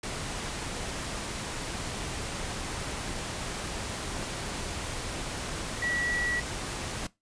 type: tone in noise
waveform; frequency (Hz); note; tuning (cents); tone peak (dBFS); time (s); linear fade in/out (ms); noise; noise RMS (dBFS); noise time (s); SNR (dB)
sine; 1937; B6; -34; -28; 5.82-6.4; 5; pink; -35; 0.03-7.07; +4
effects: noise-tail reverb RT60 0.2 s tail -20 dB re dry + resampled to 22050 Hz